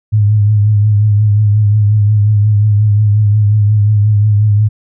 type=tone with vibrato; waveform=sine; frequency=104.9 Hz; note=G#2; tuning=18 cents sharp; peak=-6 dBFS; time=0.12-4.69 s; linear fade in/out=20 ms; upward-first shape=triangle; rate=5.6 Hz; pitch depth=54 cents each way; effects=none